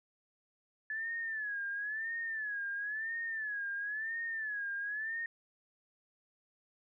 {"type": "tone with vibrato", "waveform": "sine", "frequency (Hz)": 1722, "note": "A6", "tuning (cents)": -38, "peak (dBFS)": -35, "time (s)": [0.9, 5.26], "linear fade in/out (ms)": 2, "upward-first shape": "sine", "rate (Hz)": 0.98, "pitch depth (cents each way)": 120, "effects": []}